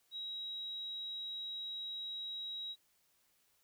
sine tone, 3840 Hz, B7, 49 cents flat, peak -40 dBFS, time 0.11-2.76 s, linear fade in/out 50 ms, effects white hiss -74 dBFS RMS until 3.63 s

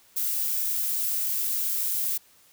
violet noise, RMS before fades -27 dBFS, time 0.16-2.18 s, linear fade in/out 10 ms, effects white hiss -58 dBFS RMS until 2.52 s

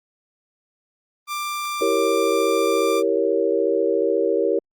sawtooth tone, 1184 Hz, D6, 14 cents sharp, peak -21 dBFS, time 1.27-3.03 s, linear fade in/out 50 ms
sine chord, E diminished seventh, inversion none, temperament equal, 329.6 / 392 / 466.2 / 554.4 Hz, E4 / G4 / Bb4 / Db5, 0 / 0 / 0 / 0 cents, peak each -25 / -22 / -21 / -24 dBFS, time 1.81-4.59 s, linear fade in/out 5 ms
effects Opus 32 kbps

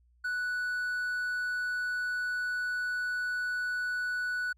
triangle tone, 1480 Hz, F#6, in tune, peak -28 dBFS, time 0.24-4.53 s, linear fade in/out 10 ms, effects added 60 Hz sine -62 dBFS peak until 4.57 s

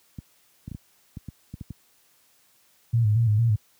clicks, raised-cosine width 5 ms, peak -22 dBFS, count 9, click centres 0.187 / 0.679 / 0.716 / 0.748 / 1.171 / 1.286 / 1.54 / 1.611 / 1.706 s
sine tone with vibrato, 110.9 Hz, A2, 14 cents sharp, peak -17 dBFS, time 2.93-3.56 s, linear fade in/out 10 ms, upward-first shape square, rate 4.4 Hz, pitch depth 83 cents each way
effects white hiss -62 dBFS RMS until 3.79 s + high-pass 60 Hz 12 dB/octave

